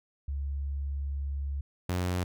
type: tone pair in turn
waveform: sine / sawtooth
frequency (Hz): 69.9 / 90.07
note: C#2 / F#2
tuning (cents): +15 / -46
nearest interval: major third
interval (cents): 439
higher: second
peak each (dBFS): -30 / -24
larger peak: second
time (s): 0.28-1.61 / 1.89-2.24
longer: first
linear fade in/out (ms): 5
effects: none